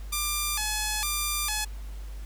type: tone with vibrato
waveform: 5% pulse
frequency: 1007 Hz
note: B5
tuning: 33 cents sharp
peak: -15 dBFS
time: 0.12-1.65 s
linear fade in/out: 10 ms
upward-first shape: square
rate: 1.1 Hz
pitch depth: 290 cents each way
effects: added 50 Hz sine -35 dBFS peak until 2.25 s + pink hiss -53 dBFS RMS until 2.25 s